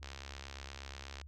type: click train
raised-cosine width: 0.2 ms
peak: -28 dBFS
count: 82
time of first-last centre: 0.03-1.214 s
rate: 68.4 Hz
effects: added 72 Hz sine -48 dBFS peak until 1.27 s + Opus 48 kbps